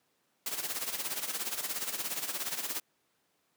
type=noise with tremolo; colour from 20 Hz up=white; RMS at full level=-33 dBFS; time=0.46-2.8 s; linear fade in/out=2 ms; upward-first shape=sine; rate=17 Hz; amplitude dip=70%; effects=pink hiss -74 dBFS RMS until 3.56 s + high-pass 200 Hz 12 dB/octave